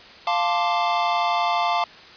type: chord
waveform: square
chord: D minor seventh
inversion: first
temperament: equal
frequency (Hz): 698.5 / 880 / 1046.5 / 1174.7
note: F5 / A5 / C6 / D6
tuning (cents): 0 / 0 / 0 / 0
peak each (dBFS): -24 / -25 / -29 / -27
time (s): 0.27-1.84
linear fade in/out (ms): 2
effects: white hiss -44 dBFS RMS until 2.16 s + resampled to 11025 Hz